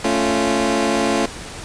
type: chord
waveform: 20% pulse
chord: A augmented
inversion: none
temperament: equal with one note detuned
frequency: 220 / 277.2 / 347 Hz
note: A3 / C#4 / E#4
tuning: 0 / 0 / -11 cents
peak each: -16 dBFS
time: 0.04-1.26 s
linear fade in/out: 5 ms
effects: pink hiss -33 dBFS RMS until 1.64 s + resampled to 22050 Hz